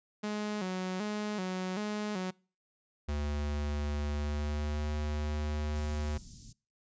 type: tone with vibrato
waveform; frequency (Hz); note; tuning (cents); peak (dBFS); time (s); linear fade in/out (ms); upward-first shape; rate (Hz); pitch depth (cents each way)
sawtooth; 197.2; G3; +11; -29; 0.23-2.31; 10; square; 1.3; 110
type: tone with pitch glide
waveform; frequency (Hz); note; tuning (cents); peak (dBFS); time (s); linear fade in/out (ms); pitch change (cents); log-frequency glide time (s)
square; 73.42 to 75.09; D2 to D2; 0 to +39; -32; 3.08-6.18; 10; +39; 4.14-4.91
type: band-stop noise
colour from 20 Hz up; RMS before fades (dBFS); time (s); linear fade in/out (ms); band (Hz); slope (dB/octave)
pink; -49; 5.75-6.53; 10; 210 to 5100; 24
effects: noise-tail reverb RT60 0.4 s tail -26 dB re dry + resampled to 16000 Hz